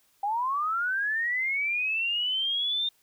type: linear sweep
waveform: sine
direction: up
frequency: 784 to 3647 Hz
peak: -25 dBFS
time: 0.23-2.89 s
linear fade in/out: 5 ms
effects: white hiss -66 dBFS RMS until 3.02 s